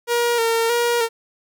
sawtooth tone with vibrato, 466.2 Hz, A#4, in tune, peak -13 dBFS, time 0.07-1.09 s, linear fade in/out 50 ms, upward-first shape square, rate 1.6 Hz, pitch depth 34 cents each way, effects none

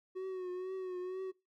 triangle tone with vibrato, 370 Hz, F#4, in tune, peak -35 dBFS, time 0.15-1.32 s, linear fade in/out 20 ms, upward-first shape triangle, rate 2.1 Hz, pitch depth 52 cents each way, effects noise-tail reverb RT60 0.2 s tail -19 dB re dry

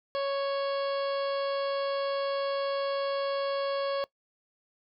harmonic tone with a mistuned harmonic, 554.4 Hz, C#5, in tune, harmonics 1 / 2 / 3 / 4 / 5 / 6 / 7 / 8 / 9, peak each -28 / -35 / -43 / -49 / -46 / -44 / -53 / -44 / -53 dBFS, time 0.15-4.04 s, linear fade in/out 0 ms, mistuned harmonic 7, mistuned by +64 cents, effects noise-tail reverb RT60 0.1 s tail -21 dB re dry

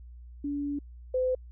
sine tone pair in turn, 286.6 / 510.7 Hz, D4 / C5, -42 / -42 cents, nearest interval minor seventh, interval 1000 cents, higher second, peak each -29 / -24 dBFS, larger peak second, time 0.44-0.79 / 1.14-1.35 s, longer first, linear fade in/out 5 ms, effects added 60 Hz sine -44 dBFS peak until 1.51 s

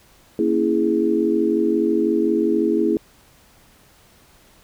sine chord, A# half-diminished seventh, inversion none, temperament equal, 233.1 / 277.2 / 329.6 / 415.3 Hz, A#3 / C#4 / E4 / G#4, 0 / 0 / 0 / 0 cents, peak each -23 / -25 / -19 / -21 dBFS, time 0.39-2.97 s, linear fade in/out 2 ms, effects pink hiss -53 dBFS RMS until 4.63 s

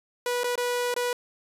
sawtooth tone with dropouts, 488.8 Hz, B4, 18 cents flat, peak -21 dBFS, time 0.26-1.13 s, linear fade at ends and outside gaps 2 ms, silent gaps 0.435-0.442 / 0.556-0.577 / 0.941-0.963 s, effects resampled to 32000 Hz

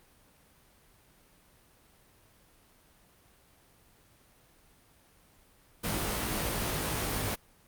pink noise with comb filter, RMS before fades -32 dBFS, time 5.83-7.36 s, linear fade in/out 20 ms, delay 19 ms, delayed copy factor +0.8, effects pink hiss -62 dBFS RMS until 7.67 s + Opus 32 kbps

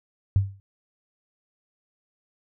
sine tone with exponential decay, 98 Hz, G2, in tune, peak -13 dBFS, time 0.36-0.6 s, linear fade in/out 0 ms, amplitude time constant 51 ms, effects none

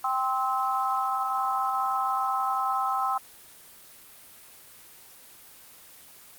sine chord, C major, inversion second, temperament equal with one note detuned, 784 / 1046.5 / 1296.6 Hz, G5 / C6 / E6, 0 / 0 / -29 cents, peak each -28 dBFS, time 0.04-3.18 s, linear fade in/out 5 ms, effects white hiss -50 dBFS RMS until 6.38 s + Opus 24 kbps

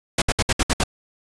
pink noise bursts, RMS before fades -18 dBFS, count 7, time 0.18-0.837 s, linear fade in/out 5 ms, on 39 ms, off 64 ms, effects resampled to 22050 Hz

